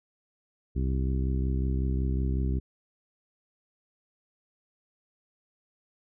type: harmonic tone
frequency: 65.41 Hz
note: C2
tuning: in tune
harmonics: 1 / 2 / 3 / 4 / 5 / 6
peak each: -26 / -32 / -36 / -38 / -40 / -42 dBFS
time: 0.75-2.6 s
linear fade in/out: 20 ms
effects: none